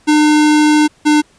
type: tone pair in turn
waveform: square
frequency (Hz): 302.2 / 300.6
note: D4 / D4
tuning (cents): +50 / +40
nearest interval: unison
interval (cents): 10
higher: first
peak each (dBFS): -8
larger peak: neither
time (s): 0.07-0.88 / 1.05-1.22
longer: first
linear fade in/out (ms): 20
effects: pink hiss -51 dBFS RMS until 1.38 s + resampled to 22050 Hz